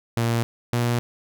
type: tone pair in turn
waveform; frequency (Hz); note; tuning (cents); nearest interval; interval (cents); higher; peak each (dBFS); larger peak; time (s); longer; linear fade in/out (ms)
sawtooth; 116.54 / 119.68; A#2 / A#2; 0 / +46; unison; 46; second; -16; neither; 0.17-0.43 / 0.73-0.99; neither; 0
effects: none